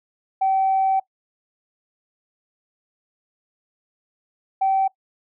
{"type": "tone pair in turn", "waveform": "sine", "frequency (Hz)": [769, 771.9], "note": ["G5", "G5"], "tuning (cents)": [-33, -27], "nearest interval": "unison", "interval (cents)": 6, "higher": "second", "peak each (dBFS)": -15, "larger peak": "neither", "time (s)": [[0.41, 1], [4.61, 4.88]], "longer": "first", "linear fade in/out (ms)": 10, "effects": ["noise-tail reverb RT60 0.1 s tail -21 dB re dry", "tanh soft clip ceiling -12 dBFS"]}